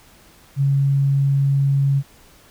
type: tone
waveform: sine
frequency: 138.59 Hz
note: C#3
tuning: in tune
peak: -14 dBFS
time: 0.56-2.03 s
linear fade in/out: 50 ms
effects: pink hiss -50 dBFS RMS until 2.5 s